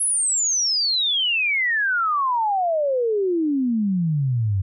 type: exponential sweep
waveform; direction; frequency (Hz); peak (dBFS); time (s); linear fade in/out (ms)
sine; down; 10860 to 92.5; -18; 0-4.62; 10
effects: none